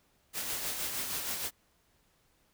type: noise with tremolo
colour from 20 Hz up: white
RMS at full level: -34 dBFS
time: 0.33-1.51 s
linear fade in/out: 50 ms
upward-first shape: sine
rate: 6.4 Hz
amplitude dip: 40%
effects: pink hiss -70 dBFS RMS until 2.53 s